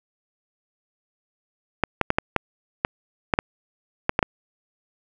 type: clicks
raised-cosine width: 0.5 ms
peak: -3 dBFS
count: 11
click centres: 1.837 / 2.013 / 2.104 / 2.185 / 2.363 / 2.849 / 3.338 / 3.389 / 4.094 / 4.191 / 4.228 s
effects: none